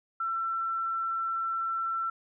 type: tone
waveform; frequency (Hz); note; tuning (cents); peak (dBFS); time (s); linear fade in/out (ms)
sine; 1344; E6; +33; -28; 0.2-2.1; 5
effects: none